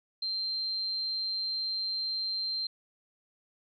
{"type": "tone", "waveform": "sine", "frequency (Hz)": 4149, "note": "C8", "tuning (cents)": -15, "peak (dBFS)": -30, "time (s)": [0.22, 2.67], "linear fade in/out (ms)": 5, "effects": []}